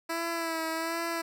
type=tone with vibrato; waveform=10% pulse; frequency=329.2 Hz; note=E4; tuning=2 cents flat; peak=-22 dBFS; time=0.09-1.22 s; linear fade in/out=10 ms; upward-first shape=sine; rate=1.3 Hz; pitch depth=35 cents each way; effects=none